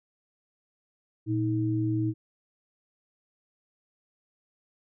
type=tone pair together; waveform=sine; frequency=116.54 / 317.5 Hz; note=A#2 / D#4; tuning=0 / +35 cents; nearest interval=octave + perfect fourth; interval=1735 cents; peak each=-27 dBFS; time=1.26-2.14 s; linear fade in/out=50 ms; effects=none